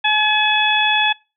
harmonic tone, 852 Hz, G#5, 44 cents sharp, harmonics 1 / 2 / 3 / 4, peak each -19 / -19 / -19 / -19 dBFS, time 0.04-1.13 s, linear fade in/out 10 ms, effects noise-tail reverb RT60 0.3 s tail -25 dB re dry

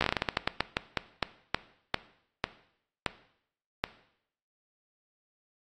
slowing click train, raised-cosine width 0.3 ms, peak -9 dBFS, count 20, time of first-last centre 0.01-3.84 s, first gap 14 ms, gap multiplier 1.25, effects noise-tail reverb RT60 0.7 s tail -17 dB re dry + AAC 32 kbps

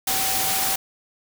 sine tone in noise, 768 Hz, G5, 36 cents flat, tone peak -30 dBFS, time 0.07-0.76 s, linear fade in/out 5 ms, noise white, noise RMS -23 dBFS, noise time 0.07-0.76 s, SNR -10 dB, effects none

